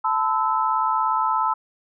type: tone cluster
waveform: sine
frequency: 879 / 1016 / 1308 Hz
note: A5 / B5 / E6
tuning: -2 / +49 / -14 cents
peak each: -23 dBFS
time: 0.04-1.54 s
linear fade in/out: 10 ms
effects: none